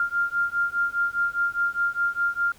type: beating tone pair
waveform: sine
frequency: 1395 / 1399.9 Hz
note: F6 / F6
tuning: -2 / +4 cents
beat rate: 4.9 Hz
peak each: -25 dBFS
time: 0-2.52 s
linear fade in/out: 2 ms
effects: pink hiss -53 dBFS RMS until 2.58 s